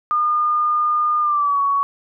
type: tone with pitch glide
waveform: sine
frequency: 1215 to 1120.6 Hz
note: D#6 to C#6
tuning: -42 to +18 cents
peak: -15 dBFS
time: 0.11-1.83 s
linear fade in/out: 0 ms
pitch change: -140 cents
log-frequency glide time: 1.2-1.6 s
effects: none